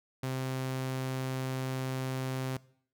sawtooth tone, 130.81 Hz, C3, in tune, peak -28 dBFS, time 0.23-2.57 s, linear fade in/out 5 ms, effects noise-tail reverb RT60 0.6 s tail -21 dB re dry

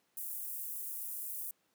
pink high-pass noise, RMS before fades -41 dBFS, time 0.17-1.51 s, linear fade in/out 2 ms, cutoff 11000 Hz, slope 24 dB/octave, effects pink hiss -75 dBFS RMS until 1.74 s + high-pass 200 Hz 12 dB/octave

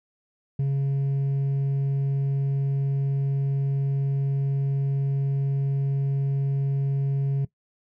triangle tone with hard clipping, 137.9 Hz, C#3, 9 cents flat, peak -20 dBFS, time 0.59-7.45 s, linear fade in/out 5 ms, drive 1 dB, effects noise-tail reverb RT60 0.1 s tail -19 dB re dry

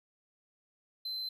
triangle tone, 4077 Hz, C8, 46 cents flat, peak -34 dBFS, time 1.05-1.29 s, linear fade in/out 5 ms, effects none

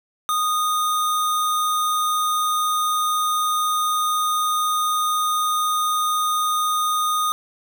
sine tone with sample-and-hold, 1238 Hz, D#6, 9 cents flat, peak -18 dBFS, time 0.29-7.32 s, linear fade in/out 0 ms, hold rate 4900 Hz, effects none

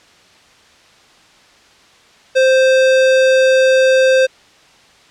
square tone, 523.3 Hz, C5, in tune, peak -9 dBFS, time 2.35-4.27 s, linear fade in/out 20 ms, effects white hiss -47 dBFS RMS until 5.1 s + low-pass 5000 Hz 12 dB/octave

